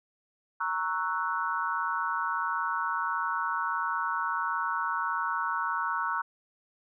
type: chord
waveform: sine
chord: F# dominant seventh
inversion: first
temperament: equal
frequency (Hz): 932.3 / 1108.7 / 1318.5 / 1480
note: A#5 / C#6 / E6 / F#6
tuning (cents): 0 / 0 / 0 / 0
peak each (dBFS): -33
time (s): 0.6-6.22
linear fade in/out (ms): 10
effects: none